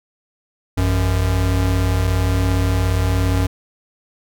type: tone pair together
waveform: square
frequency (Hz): 55.27 / 92.5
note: A1 / F#2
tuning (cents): +8 / 0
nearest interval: major sixth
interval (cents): 892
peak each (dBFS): -21 / -17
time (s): 0.77-3.47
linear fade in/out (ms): 10
effects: none